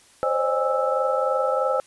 sine tone cluster, 522 / 545 / 607 / 818 / 1316 Hz, C5 / C#5 / D#5 / G#5 / E6, -4 / -29 / -43 / -26 / -3 cents, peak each -23 / -30 / -27 / -28 / -26 dBFS, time 0.23-1.8 s, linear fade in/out 0 ms, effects white hiss -54 dBFS RMS until 1.86 s + resampled to 24000 Hz

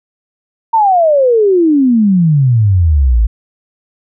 sine exponential sweep, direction down, 930 to 51.91 Hz, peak -6 dBFS, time 0.73-3.27 s, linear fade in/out 10 ms, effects none

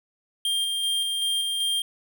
square tone with tremolo, 3196 Hz, G7, 33 cents sharp, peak -23 dBFS, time 0.45-1.82 s, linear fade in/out 2 ms, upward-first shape square, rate 2.6 Hz, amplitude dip 25%, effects none

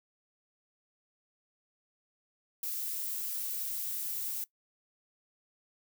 violet noise, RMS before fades -36 dBFS, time 2.63-4.44 s, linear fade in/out 2 ms, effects noise-tail reverb RT60 0.1 s tail -20 dB re dry

